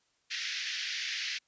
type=band-pass noise; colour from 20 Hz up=pink; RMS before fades=-36 dBFS; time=0.3-1.39 s; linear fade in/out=20 ms; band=1700 to 5900 Hz; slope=48 dB/octave; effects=white hiss -73 dBFS RMS until 1.47 s + resampled to 16000 Hz